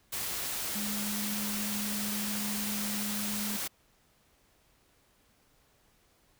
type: tone in noise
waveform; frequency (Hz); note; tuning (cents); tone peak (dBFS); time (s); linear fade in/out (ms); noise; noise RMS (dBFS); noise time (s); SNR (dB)
sine; 207.7; G#3; 0; -35; 0.75-3.57; 10; white; -35; 0.12-3.68; -3
effects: pink hiss -67 dBFS RMS until 6.39 s